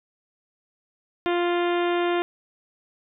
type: harmonic tone with a mistuned harmonic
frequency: 349.2 Hz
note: F4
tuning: in tune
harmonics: 1 / 2 / 3 / 4 / 5 / 6 / 7 / 8 / 9 / 10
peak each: -22 / -28 / -32 / -34 / -36 / -38 / -39 / -40 / -41 / -42 dBFS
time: 1.26-2.22 s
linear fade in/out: 0 ms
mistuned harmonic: 10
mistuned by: +44 cents
effects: none